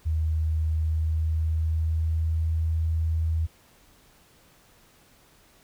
sine tone with pitch glide, 79 to 80.71 Hz, D#2 to E2, +27 to -36 cents, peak -22 dBFS, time 0.05-3.47 s, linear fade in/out 20 ms, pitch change +37 cents, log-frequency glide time 0.68-2.62 s, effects pink hiss -58 dBFS RMS until 5.63 s

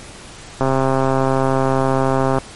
click train, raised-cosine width 1 ms, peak -3 dBFS, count 237, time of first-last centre 0.61-2.384 s, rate 133 Hz, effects pink hiss -37 dBFS RMS until 2.55 s + MP3 48 kbps

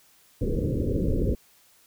pink low-pass noise, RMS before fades -25 dBFS, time 0.41-1.35 s, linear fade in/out 5 ms, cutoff 540 Hz, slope 96 dB/octave, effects white hiss -59 dBFS RMS until 1.86 s

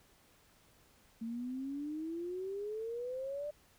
sine exponential sweep, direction up, 223.7 to 599 Hz, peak -37 dBFS, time 1.21-3.51 s, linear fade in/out 10 ms, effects pink hiss -66 dBFS RMS until 3.78 s

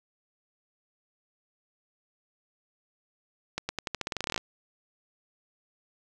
accelerating click train, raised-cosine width 0.2 ms, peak -13 dBFS, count 17, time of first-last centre 3.58-4.378 s, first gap 110 ms, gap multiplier 0.88, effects none

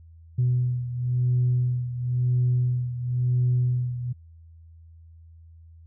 sine beating tone pair, 123.9 / 124.87 Hz, B2 / B2, +6 / +20 cents, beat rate 0.97 Hz, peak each -21 / -26 dBFS, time 0.38-4.13 s, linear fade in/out 10 ms, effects tanh soft clip ceiling -15 dBFS + added 82 Hz sine -46 dBFS peak until 5.86 s

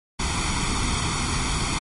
pink noise with comb filter, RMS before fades -24 dBFS, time 0.19-1.79 s, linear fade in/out 10 ms, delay 0.88 ms, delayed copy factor +0.75, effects low-pass 11000 Hz 12 dB/octave + MP3 48 kbps

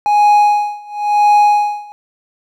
triangle tone with tremolo, 830.6 Hz, G#5, in tune, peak -4 dBFS, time 0.06-1.92 s, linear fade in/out 0 ms, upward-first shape sine, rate 0.96 Hz, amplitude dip 95%, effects none

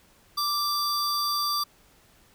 square tone pair together, 1174.7 / 4699 Hz, D6 / D8, 0 / 0 cents, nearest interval 2 octaves, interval 2400 cents, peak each -28 dBFS, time 0.37-1.64 s, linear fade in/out 10 ms, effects pink hiss -59 dBFS RMS until 2.34 s

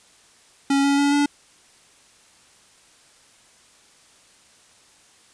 square tone with pitch steps, 277.2 / 280.7 / 284.3 / 288 Hz, C#4 / C#4 / C#4 / D4, 0 / +22 / +44 / -34 cents, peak -17 dBFS, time 0.7-1.26 s, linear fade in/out 5 ms, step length 140 ms, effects white hiss -54 dBFS RMS until 5.33 s + resampled to 22050 Hz

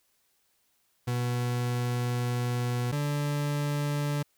40% pulse tone pair in turn, 122.2 / 145.7 Hz, B2 / D3, -18 / -13 cents, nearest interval minor third, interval 305 cents, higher second, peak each -26 dBFS, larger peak neither, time 1.07-2.92 / 2.92-4.23 s, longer first, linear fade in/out 10 ms, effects white hiss -71 dBFS RMS until 4.37 s

